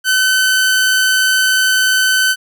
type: tone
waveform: sawtooth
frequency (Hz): 1521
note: F#6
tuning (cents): +47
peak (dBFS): -7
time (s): 0.04-2.36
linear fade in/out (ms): 50
effects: none